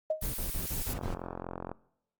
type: tone with exponential decay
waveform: sine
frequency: 625 Hz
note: D#5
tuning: 8 cents sharp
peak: -23 dBFS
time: 0.1-0.26 s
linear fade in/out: 5 ms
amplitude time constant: 34 ms
type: noise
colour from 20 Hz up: blue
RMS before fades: -37 dBFS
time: 0.21-0.94 s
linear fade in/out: 20 ms
type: noise bursts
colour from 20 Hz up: brown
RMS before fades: -35 dBFS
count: 6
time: 0.22-1.145 s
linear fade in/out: 5 ms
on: 120 ms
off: 41 ms
type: click train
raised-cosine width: 1 ms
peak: -23 dBFS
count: 33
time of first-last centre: 0.99-1.716 s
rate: 44.1 Hz
effects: noise-tail reverb RT60 0.8 s tail -23 dB re dry + Opus 24 kbps